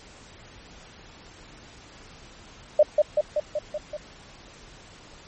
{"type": "tone with echo", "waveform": "sine", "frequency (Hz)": 601, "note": "D5", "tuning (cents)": 40, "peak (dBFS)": -11, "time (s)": [2.79, 2.83], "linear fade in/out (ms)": 5, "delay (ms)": 190, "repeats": 6, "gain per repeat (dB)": -3, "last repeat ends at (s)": 3.97, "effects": ["pink hiss -48 dBFS RMS until 5.27 s", "MP3 32 kbps"]}